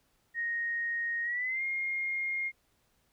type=tone with pitch glide; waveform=sine; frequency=1867 to 2132 Hz; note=A#6 to C7; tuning=+2 to +32 cents; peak=-30 dBFS; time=0.34-2.52 s; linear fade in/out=50 ms; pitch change=+230 cents; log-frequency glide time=1.23-1.63 s; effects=pink hiss -72 dBFS RMS until 3.12 s